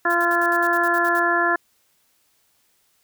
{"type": "harmonic tone", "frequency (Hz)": 344.4, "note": "F4", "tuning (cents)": -24, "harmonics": [1, 2, 3, 4, 5], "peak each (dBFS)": [-25, -24, -24, -23, -21], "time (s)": [0.05, 1.56], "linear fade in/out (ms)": 5}
{"type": "noise bursts", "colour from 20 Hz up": "blue", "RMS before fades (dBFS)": -38, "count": 11, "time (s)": [0.1, 1.194], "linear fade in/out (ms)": 0, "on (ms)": 44, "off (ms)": 61}
{"effects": ["white hiss -64 dBFS RMS until 3.03 s"]}